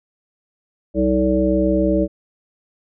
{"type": "harmonic tone with a mistuned harmonic", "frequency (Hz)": 63.8, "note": "C2", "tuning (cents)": -43, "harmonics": [1, 3, 5, 7, 9], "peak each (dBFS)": [-23, -21, -18, -24, -20], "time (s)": [0.94, 2.08], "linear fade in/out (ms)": 50, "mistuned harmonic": 7, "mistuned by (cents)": -21, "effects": []}